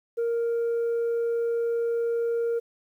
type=tone; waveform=sine; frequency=466.2 Hz; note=A#4; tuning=in tune; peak=-21 dBFS; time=0.17-2.6 s; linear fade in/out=20 ms; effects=tanh soft clip ceiling -22 dBFS + 10-bit